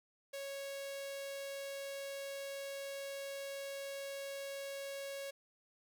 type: tone with notch filter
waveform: sawtooth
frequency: 553 Hz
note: C#5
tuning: 4 cents flat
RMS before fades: -44 dBFS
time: 0.33-5.31 s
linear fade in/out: 10 ms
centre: 1200 Hz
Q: 1.6
effects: none